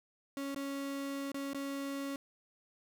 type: tone with dropouts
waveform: 35% pulse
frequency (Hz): 277.2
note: C#4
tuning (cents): 0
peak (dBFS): -35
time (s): 0.37-2.16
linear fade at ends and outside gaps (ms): 1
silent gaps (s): 0.547-0.561 / 1.318-1.344 / 1.533-1.546
effects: none